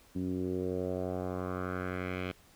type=tone with low-pass filter sweep; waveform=10% pulse; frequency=91.6 Hz; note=F#2; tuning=17 cents flat; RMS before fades=-35 dBFS; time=0.15-2.32 s; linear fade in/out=10 ms; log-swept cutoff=250 to 2800 Hz; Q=2.6; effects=pink hiss -61 dBFS RMS until 2.55 s